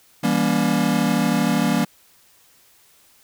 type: chord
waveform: square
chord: E diminished seventh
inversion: none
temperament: just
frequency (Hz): 164.81 / 197.78 / 237.3 / 284.8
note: E3 / G3 / Bb3 / Db4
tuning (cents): 0 / +16 / +31 / +47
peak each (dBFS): -25 / -23 / -22 / -25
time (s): 0.23-1.85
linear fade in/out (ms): 10
effects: white hiss -55 dBFS RMS until 3.23 s